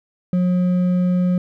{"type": "tone with hard clipping", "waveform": "triangle", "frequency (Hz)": 180, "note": "F#3", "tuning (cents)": -47, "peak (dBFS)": -16, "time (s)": [0.33, 1.38], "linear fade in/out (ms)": 2, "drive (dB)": 8, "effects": []}